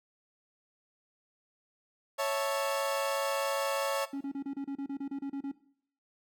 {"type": "chord", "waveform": "30% pulse", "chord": "A major", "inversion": "first", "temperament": "equal", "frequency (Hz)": [554.4, 659.3, 880], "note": ["C#5", "E5", "A5"], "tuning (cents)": [0, 0, 0], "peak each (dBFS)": [-28, -33, -34], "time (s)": [2.18, 4.06], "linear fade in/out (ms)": 20}
{"type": "tone bursts", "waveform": "triangle", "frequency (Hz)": 277.2, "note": "C#4", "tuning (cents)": 0, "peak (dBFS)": -31, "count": 13, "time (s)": [4.13, 5.516], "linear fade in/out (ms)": 5, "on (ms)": 78, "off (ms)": 31}
{"effects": ["noise-tail reverb RT60 0.6 s tail -17 dB re dry"]}